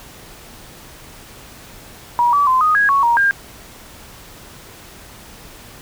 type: tone with pitch steps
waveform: sine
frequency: 959 / 1149 / 1032 / 1242 / 1652 / 1110 / 941 / 1605 Hz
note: A#5 / D6 / C6 / D#6 / G#6 / C#6 / A#5 / G6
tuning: +49 / -38 / -24 / -3 / -10 / +2 / +16 / +40 cents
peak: -11 dBFS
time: 2.19-3.31 s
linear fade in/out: 0 ms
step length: 140 ms
effects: pink hiss -40 dBFS RMS until 5.81 s